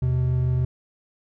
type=tone pair together; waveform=triangle; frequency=80.16 / 126.8 Hz; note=E2 / B2; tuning=-48 / +46 cents; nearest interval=minor sixth; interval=794 cents; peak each=-24 / -18 dBFS; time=0.02-0.65 s; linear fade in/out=5 ms; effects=none